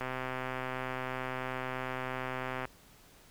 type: click train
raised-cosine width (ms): 0.5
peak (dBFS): -21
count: 342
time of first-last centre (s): 0.01-2.653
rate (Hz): 129
effects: pink hiss -59 dBFS RMS until 3.3 s